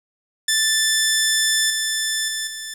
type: tone with level steps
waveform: 10% pulse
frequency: 1760 Hz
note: A6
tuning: in tune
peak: -7 / -11 / -14 / -20 dBFS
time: 0.48-2.74 s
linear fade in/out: 5 ms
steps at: 1.7 / 2.28 / 2.47 s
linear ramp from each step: 2 ms
effects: low-pass 12000 Hz 12 dB/octave + 8-bit